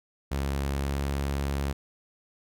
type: tone with pitch glide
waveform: sawtooth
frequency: 69.2 to 69.84 Hz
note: C#2 to C#2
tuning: -2 to +14 cents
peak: -23 dBFS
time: 0.31-1.73 s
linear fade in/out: 10 ms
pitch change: +16 cents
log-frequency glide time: 0.79-0.99 s
effects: none